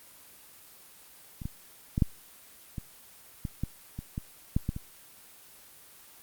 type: clicks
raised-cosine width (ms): 5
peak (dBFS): -26 / -21 / -15 / -9 / -22 / -20 / -17 / -23 / -20 / -12 / -16 / -23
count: 12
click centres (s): 1.418 / 1.455 / 1.979 / 2.022 / 2.782 / 3.452 / 3.636 / 3.99 / 4.179 / 4.565 / 4.691 / 4.764
effects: white hiss -53 dBFS RMS until 6.22 s + Opus 24 kbps